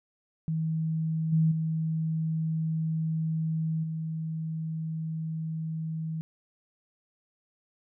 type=tone with level steps; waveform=sine; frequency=160 Hz; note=D#3; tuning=49 cents sharp; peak=-26 / -20 / -26 / -30 dBFS; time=0.48-6.21 s; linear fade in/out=0 ms; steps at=1.32 / 1.51 / 3.83 s; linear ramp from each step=10 ms; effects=none